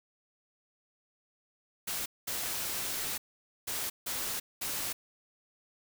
white noise bursts at uneven times, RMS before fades -35 dBFS, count 5, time 1.87-2.06 / 2.27-3.18 / 3.67-3.9 / 4.06-4.4 / 4.61-4.93 s, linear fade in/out 10 ms, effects none

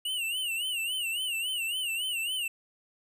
square tone with vibrato, 2856 Hz, F7, 38 cents sharp, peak -30 dBFS, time 0.05-2.48 s, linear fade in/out 5 ms, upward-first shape sine, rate 3.6 Hz, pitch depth 130 cents each way, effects none

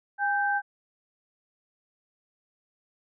sine tone pair together, 813 / 1559.3 Hz, G#5 / G6, -37 / -10 cents, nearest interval major seventh, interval 1127 cents, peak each -26 dBFS, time 0.18-0.62 s, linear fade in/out 50 ms, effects none

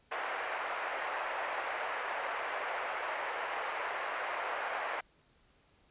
pink band-pass noise, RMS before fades -37 dBFS, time 0.11-5.01 s, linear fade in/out 10 ms, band 570 to 2300 Hz, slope 24 dB/octave, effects pink hiss -68 dBFS RMS until 5.9 s + resampled to 8000 Hz

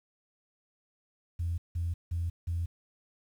sine tone bursts, 85.1 Hz, F2, 44 cents flat, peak -28 dBFS, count 4, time 1.39-2.66 s, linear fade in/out 10 ms, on 190 ms, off 170 ms, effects tanh soft clip ceiling -24 dBFS + 10-bit

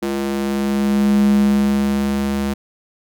square tone with high-pass filter sweep, 69 Hz, C#2, 7 cents flat, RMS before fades -17 dBFS, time 0.02-2.54 s, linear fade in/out 10 ms, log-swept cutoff 280 to 150 Hz, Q 5.5, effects none

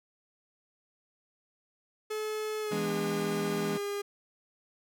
45% pulse tone with pitch glide, 430 to 405.9 Hz, A4 to G#4, -40 to -40 cents, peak -32 dBFS, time 2.1-4.02 s, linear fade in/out 10 ms, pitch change -100 cents, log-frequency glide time 2.61-2.89 s
square chord, E dominant seventh, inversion none, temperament equal, 164.81 / 207.7 / 246.9 / 293.7 Hz, E3 / G#3 / B3 / D4, 0 / 0 / 0 / 0 cents, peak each -37 / -36 / -42 / -40 dBFS, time 2.71-3.78 s, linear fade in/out 10 ms
effects none

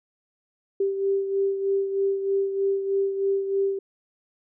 sine beating tone pair, 392 / 395.2 Hz, G4 / G4, 0 / +14 cents, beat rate 3.2 Hz, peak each -22 / -30 dBFS, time 0.8-3.79 s, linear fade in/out 5 ms, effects none

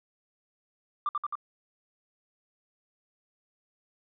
sine tone with echo, 1184 Hz, D6, 14 cents sharp, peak -24 dBFS, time 1.06-1.09 s, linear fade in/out 2 ms, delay 88 ms, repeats 3, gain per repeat -2 dB, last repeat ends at 1.354 s, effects tanh soft clip ceiling -22 dBFS

